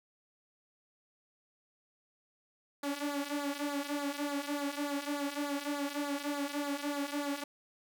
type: tone with flanger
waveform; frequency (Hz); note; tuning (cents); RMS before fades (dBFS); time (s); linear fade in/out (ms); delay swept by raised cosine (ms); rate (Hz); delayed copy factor
sawtooth; 286.7; D4; -42; -36; 2.83-7.44; 5; 0.34 to 3.64; 3.4; -0.75
effects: none